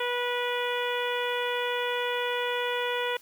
harmonic tone, 488.2 Hz, B4, 20 cents flat, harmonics 1 / 2 / 3 / 4 / 5 / 6 / 7, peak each -30 / -33 / -35 / -36 / -37 / -38 / -38 dBFS, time 0-3.17 s, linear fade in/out 5 ms, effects white hiss -55 dBFS RMS until 3.21 s

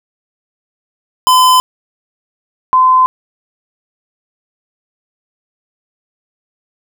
square / sine tone pair in turn, 1018 / 1026.9 Hz, C6 / C6, -48 / -33 cents, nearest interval unison, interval 15 cents, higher second, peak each -6 / -5 dBFS, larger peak second, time 1.27-1.6 / 2.73-3.06 s, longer neither, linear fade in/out 0 ms, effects none

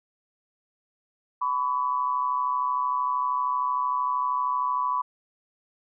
sine tone pair together, 1000 / 1133 Hz, B5 / C#6, +21 / +37 cents, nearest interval major second, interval 216 cents, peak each -25 / -27 dBFS, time 1.41-5.02 s, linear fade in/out 10 ms, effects none

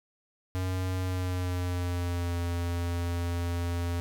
square tone with pitch glide, 92.5 to 86.31 Hz, F#2 to F2, 0 to -20 cents, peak -29 dBFS, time 0.55-4 s, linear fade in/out 0 ms, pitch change -120 cents, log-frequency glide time 1-2.37 s, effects none

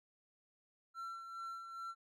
triangle tone with tremolo, 1352 Hz, E6, 43 cents sharp, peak -40 dBFS, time 0.94-1.95 s, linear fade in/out 50 ms, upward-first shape sine, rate 2.4 Hz, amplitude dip 50%, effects none

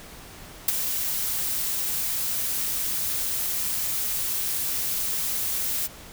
blue noise with ADSR envelope, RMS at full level -17 dBFS, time 0.68-5.88 s, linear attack 5 ms, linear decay 17 ms, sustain -10 dB, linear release 25 ms, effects pink hiss -44 dBFS RMS until 6.12 s

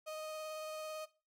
35% pulse tone with vibrato, 622.3 Hz, D#5, in tune, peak -40 dBFS, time 0.06-1.06 s, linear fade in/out 20 ms, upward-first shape triangle, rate 18 Hz, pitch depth 12 cents each way, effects noise-tail reverb RT60 0.3 s tail -17 dB re dry

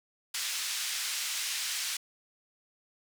white band-pass noise, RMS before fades -34 dBFS, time 0.34-1.97 s, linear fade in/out 5 ms, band 1900 to 7100 Hz, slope 12 dB/octave, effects none

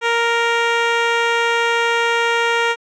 10% pulse tone, 466.2 Hz, A#4, in tune, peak -6 dBFS, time 0.01-2.76 s, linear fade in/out 50 ms, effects low-pass 4000 Hz 12 dB/octave

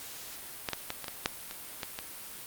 clicks, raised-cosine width 0.2 ms, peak -13 / -12 / -15 / -20 / -18 / -9 / -23 / -16 / -18 dBFS, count 9, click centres 0.688 / 0.733 / 0.904 / 1.043 / 1.082 / 1.259 / 1.511 / 1.832 / 1.989 s, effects white hiss -44 dBFS RMS until 2.46 s + Opus 48 kbps

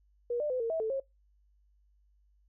sine tone with pitch steps, 479.5 / 596 / 508 / 458.3 / 648 / 440.5 / 541 Hz, A#4 / D5 / B4 / A#4 / E5 / A4 / C#5, +49 / +25 / +49 / -29 / -30 / +2 / -42 cents, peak -29 dBFS, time 0.3-1 s, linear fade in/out 5 ms, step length 100 ms, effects noise-tail reverb RT60 0.2 s tail -25 dB re dry + added 50 Hz sine -64 dBFS peak until 2.48 s

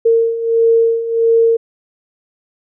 sine beating tone pair, 456.7 / 458.2 Hz, A#4 / A#4, -36 / -30 cents, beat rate 1.5 Hz, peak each -16 / -11 dBFS, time 0.05-1.57 s, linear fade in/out 10 ms, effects none

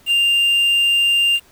triangle tone with quantisation, 2794 Hz, F7, in tune, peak -11 dBFS, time 0.06-1.4 s, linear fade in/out 50 ms, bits 6, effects pink hiss -51 dBFS RMS until 1.51 s

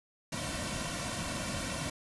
pink noise with comb filter, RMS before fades -36 dBFS, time 0.32-1.9 s, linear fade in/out 5 ms, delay 2.4 ms, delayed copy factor -0.8, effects resampled to 24000 Hz

